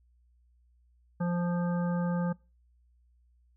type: harmonic tone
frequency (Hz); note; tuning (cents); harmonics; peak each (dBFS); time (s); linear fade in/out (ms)
174.61; F3; 0; 1 / 3 / 5 / 7 / 9; -27 / -37 / -41 / -44 / -46; 1.2-2.33; 10
effects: noise-tail reverb RT60 0.3 s tail -24 dB re dry + added 60 Hz sine -62 dBFS peak until 3.56 s